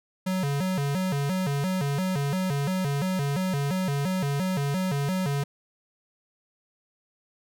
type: tone with vibrato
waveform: square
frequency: 162.4 Hz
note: E3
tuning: 26 cents flat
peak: -25 dBFS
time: 0.26-5.44 s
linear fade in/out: 10 ms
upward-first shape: square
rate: 2.9 Hz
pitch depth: 240 cents each way
effects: none